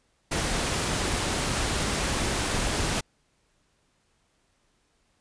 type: noise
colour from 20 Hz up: pink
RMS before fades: -27 dBFS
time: 0.31-3.01 s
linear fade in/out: 10 ms
effects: pink hiss -69 dBFS RMS until 5.2 s + resampled to 22050 Hz